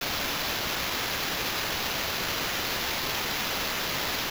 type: noise with sample-and-hold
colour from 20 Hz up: violet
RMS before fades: -30 dBFS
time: 0.01-4.3 s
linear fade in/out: 5 ms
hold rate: 8820 Hz
effects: none